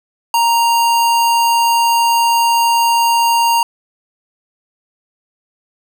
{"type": "tone", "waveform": "square", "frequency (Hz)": 932.3, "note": "A#5", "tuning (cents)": 0, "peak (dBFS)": -11, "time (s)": [0.34, 3.63], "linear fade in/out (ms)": 2, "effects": []}